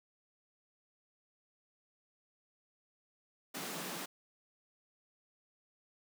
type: high-pass noise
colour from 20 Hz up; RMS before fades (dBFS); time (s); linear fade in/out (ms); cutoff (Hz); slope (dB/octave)
pink; -42; 3.54-4.06; 10; 160; 48
effects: none